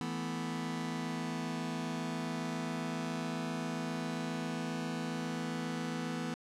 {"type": "chord", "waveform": "sawtooth", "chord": "E suspended fourth", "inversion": "none", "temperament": "just", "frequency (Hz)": [164.81, 219.8, 247.2], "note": ["E3", "A3", "B3"], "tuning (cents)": [0, -2, 2], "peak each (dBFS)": [-35, -38, -34], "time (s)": [0.01, 6.34], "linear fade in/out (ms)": 0, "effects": ["low-pass 8000 Hz 12 dB/octave"]}